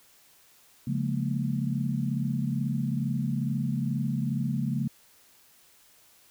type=chord; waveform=sine; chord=Bb minor seventh; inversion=first; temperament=equal with one note detuned; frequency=138.59 / 174.61 / 210.8 / 233.1 Hz; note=Db3 / F3 / Ab3 / Bb3; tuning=0 / 0 / +26 / 0 cents; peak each=-29 / -34 / -32 / -32 dBFS; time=0.87-4.88 s; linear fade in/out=5 ms; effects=white hiss -59 dBFS RMS until 6.3 s